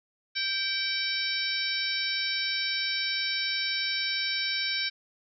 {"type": "harmonic tone with a mistuned harmonic", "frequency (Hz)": 769, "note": "G5", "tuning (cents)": -33, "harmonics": [2, 3, 4, 5, 6, 7], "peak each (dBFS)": [-35, -33, -38, -33, -35, -33], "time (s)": [0.35, 4.9], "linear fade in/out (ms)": 20, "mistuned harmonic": 2, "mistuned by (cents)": 38, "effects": []}